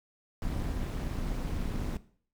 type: noise with amplitude modulation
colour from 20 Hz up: brown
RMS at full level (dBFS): -30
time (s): 0.42-1.97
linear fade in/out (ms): 2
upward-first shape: sine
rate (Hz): 210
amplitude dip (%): 70
effects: noise-tail reverb RT60 0.5 s tail -17 dB re dry